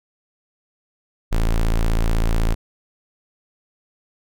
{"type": "tone", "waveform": "square", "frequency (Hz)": 28, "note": "A0", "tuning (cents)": 31, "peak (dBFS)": -16, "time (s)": [1.31, 2.55], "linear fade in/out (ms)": 20, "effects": []}